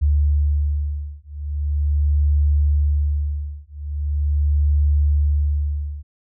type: beating tone pair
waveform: sine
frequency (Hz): 73 / 73.41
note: D2 / D2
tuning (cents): -10 / 0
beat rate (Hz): 0.41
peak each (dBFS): -19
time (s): 0.01-6.03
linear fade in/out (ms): 20
effects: none